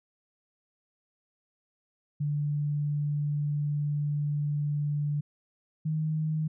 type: tone pair in turn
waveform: sine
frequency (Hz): 146.83 / 155.86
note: D3 / D#3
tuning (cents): 0 / +3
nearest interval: minor second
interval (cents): 103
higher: second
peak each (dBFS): -26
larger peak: neither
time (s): 2.2-5.21 / 5.85-6.48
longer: first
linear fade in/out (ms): 10
effects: none